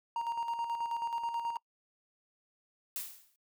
triangle tone with tremolo, 932.3 Hz, A#5, in tune, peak -29 dBFS, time 0.16-1.57 s, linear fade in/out 2 ms, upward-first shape square, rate 9.3 Hz, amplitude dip 50%
blue noise with exponential decay, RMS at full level -35 dBFS, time 2.96-3.36 s, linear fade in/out 1 ms, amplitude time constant 86 ms
effects noise-tail reverb RT60 0.1 s tail -25 dB re dry

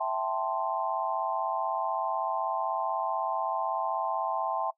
sine chord, A minor seventh, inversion second, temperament equal, 659.3 / 784 / 880 / 1046.5 Hz, E5 / G5 / A5 / C6, 0 / 0 / 0 / 0 cents, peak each -33 dBFS, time 0-4.71 s, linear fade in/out 10 ms, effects noise-tail reverb RT60 0.1 s tail -21 dB re dry

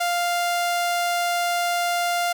sawtooth tone, 698.5 Hz, F5, in tune, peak -17 dBFS, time 0-2.33 s, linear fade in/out 10 ms, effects none

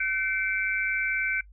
sine tone cluster, 1529 / 2115 / 2316 Hz, G6 / C7 / D7, -44 / +18 / -25 cents, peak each -28 / -33 / -28 dBFS, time 0-1.41 s, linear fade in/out 5 ms, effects noise-tail reverb RT60 0.1 s tail -22 dB re dry + added 50 Hz sine -48 dBFS peak until 1.52 s

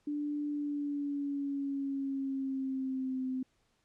sine tone with pitch glide, 293.7 to 258.7 Hz, D4 to C4, 0 to -19 cents, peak -32 dBFS, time 0.07-3.43 s, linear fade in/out 5 ms, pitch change -219 cents, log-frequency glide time 0.47-3.26 s, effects pink hiss -74 dBFS RMS until 3.84 s + low-pass 8000 Hz 12 dB/octave

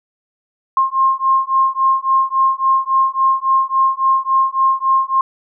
sine beating tone pair, 1063 / 1066.6 Hz, C6 / C6, +27 / +33 cents, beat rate 3.6 Hz, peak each -15 dBFS, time 0.77-5.21 s, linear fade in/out 2 ms, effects none

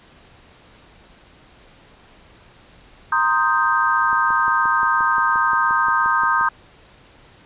sine chord, C minor seventh, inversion third, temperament equal, 932.3 / 1046.5 / 1244.5 / 1568 Hz, Bb5 / C6 / Eb6 / G6, 0 / 0 / 0 / 0 cents, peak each -22 / -22 / -19 / -20 dBFS, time 3.12-6.49 s, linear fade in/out 5 ms
click train, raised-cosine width 2 ms, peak -24 dBFS, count 14, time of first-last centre 4.13-6.411 s, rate 5.7 Hz
effects pink hiss -49 dBFS RMS until 7.45 s + resampled to 8000 Hz

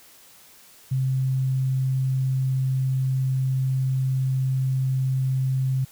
sine tone, 131.6 Hz, C3, 10 cents sharp, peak -20 dBFS, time 0.91-5.85 s, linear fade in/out 10 ms, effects white hiss -51 dBFS RMS until 5.91 s

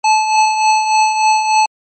square tone with tremolo, 867 Hz, A5, 26 cents flat, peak -8 dBFS, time 0.04-1.66 s, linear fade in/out 5 ms, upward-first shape triangle, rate 3.4 Hz, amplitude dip 60%, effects MP3 32 kbps

